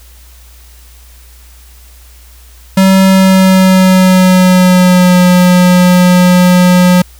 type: tone with pitch glide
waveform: square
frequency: 190.9 to 180.19 Hz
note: G3 to F#3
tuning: -46 to -46 cents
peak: -4 dBFS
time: 2.77-7.02 s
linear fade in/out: 5 ms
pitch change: -100 cents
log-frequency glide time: 3.04-5.19 s
effects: added 60 Hz sine -35 dBFS peak until 7.19 s + white hiss -42 dBFS RMS until 7.19 s